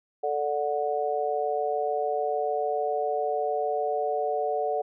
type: chord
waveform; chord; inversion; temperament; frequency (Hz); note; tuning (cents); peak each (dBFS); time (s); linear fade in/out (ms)
sine; D major; second; just; 440.5 / 587.3 / 734.2; A4 / D5 / F#5; +2 / 0 / -14; -29 / -30 / -28; 0.23-4.82; 10
effects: none